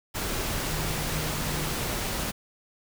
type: tone in noise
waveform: sine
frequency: 154 Hz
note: D#3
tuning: 17 cents flat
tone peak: -34 dBFS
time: 0.69-1.75 s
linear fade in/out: 20 ms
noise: pink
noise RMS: -30 dBFS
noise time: 0.14-2.32 s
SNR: -7 dB
effects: none